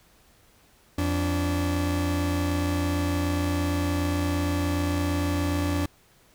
40% pulse tone pair together, 86.6 / 289.1 Hz, F2 / D4, -14 / -27 cents, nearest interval octave + major sixth, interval 2087 cents, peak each -25 / -26 dBFS, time 0.98-5.86 s, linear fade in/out 5 ms, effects pink hiss -59 dBFS RMS until 6.34 s

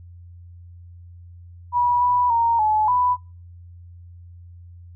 sine tone with pitch steps, 972 / 983 / 928 / 858 / 991 Hz, B5 / B5 / A#5 / A5 / B5, -28 / -8 / -8 / -44 / +6 cents, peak -16 dBFS, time 1.72-3.17 s, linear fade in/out 50 ms, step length 290 ms, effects noise-tail reverb RT60 0.3 s tail -22 dB re dry + added 87 Hz sine -40 dBFS peak until 4.95 s

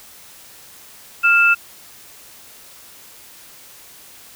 sine tone pair together, 1396.9 / 2637 Hz, F6 / E7, 0 / 0 cents, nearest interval major seventh, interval 1100 cents, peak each -13 dBFS, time 1.23-1.55 s, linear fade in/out 20 ms, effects white hiss -43 dBFS RMS until 4.35 s

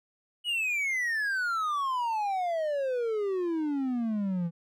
triangle exponential sweep, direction down, 2958 to 164.8 Hz, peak -25 dBFS, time 0.44-4.51 s, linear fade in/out 50 ms, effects none

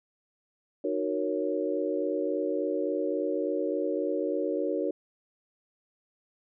sine chord, D# minor seventh, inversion none, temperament equal with one note detuned, 306.5 / 370 / 466.2 / 554.4 Hz, D#4 / F#4 / A#4 / C#5, -26 / 0 / 0 / 0 cents, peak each -32 dBFS, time 0.84-4.91 s, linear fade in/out 5 ms, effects none

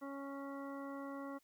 harmonic tone, 277.2 Hz, C#4, in tune, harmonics 1 / 2 / 3 / 4 / 5 / 7, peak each -45 / -49 / -56 / -51 / -56 / -60 dBFS, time 0.01-1.39 s, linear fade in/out 20 ms, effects white hiss -75 dBFS RMS until 1.43 s

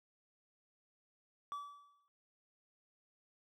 triangle tone with exponential decay, 1151 Hz, D6, 35 cents flat, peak -36 dBFS, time 1.52-2.08 s, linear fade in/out 0 ms, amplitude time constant 120 ms, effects none

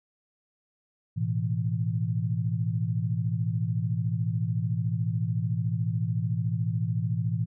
sine chord, A suspended second, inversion none, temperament just, 110 / 123.75 / 165 Hz, A2 / B2 / E3, 0 / +4 / +2 cents, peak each -28 / -30 / -30 dBFS, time 1.16-7.46 s, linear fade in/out 20 ms, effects none

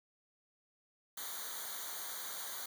white noise with comb filter, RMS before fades -43 dBFS, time 1.17-2.66 s, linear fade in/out 5 ms, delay 0.38 ms, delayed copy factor -1, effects none

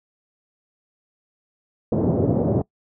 pink band-pass noise, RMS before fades -20 dBFS, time 1.92-2.62 s, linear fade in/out 5 ms, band 100 to 570 Hz, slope 24 dB/octave, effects noise-tail reverb RT60 0.1 s tail -22 dB re dry

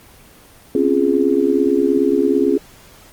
sine chord, Db major seventh, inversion third, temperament just, 259.9 / 277.2 / 346.5 / 415.8 Hz, C4 / Db4 / F4 / Ab4, -11 / 0 / -14 / +2 cents, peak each -22 / -17 / -18 / -17 dBFS, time 0.75-2.58 s, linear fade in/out 2 ms, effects pink hiss -45 dBFS RMS until 3.12 s + Opus 24 kbps

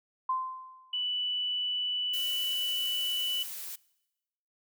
sine tone with exponential decay, 1037 Hz, C6, 16 cents flat, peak -25 dBFS, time 0.29-1.03 s, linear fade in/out 5 ms, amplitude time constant 160 ms
sine tone, 2971 Hz, F#7, 6 cents sharp, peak -29 dBFS, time 0.93-3.43 s, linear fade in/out 5 ms
blue noise, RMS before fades -40 dBFS, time 2.13-3.76 s, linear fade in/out 10 ms
effects noise-tail reverb RT60 1.0 s tail -23 dB re dry

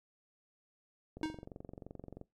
click train, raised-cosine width 2 ms, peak -33 dBFS, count 25, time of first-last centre 1.17-2.213 s, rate 23 Hz
square tone with exponential decay, 313.8 Hz, D#4, 15 cents sharp, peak -31 dBFS, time 1.23-1.45 s, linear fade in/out 1 ms, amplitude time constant 46 ms
effects noise-tail reverb RT60 0.2 s tail -21 dB re dry + low-pass 6000 Hz 12 dB/octave

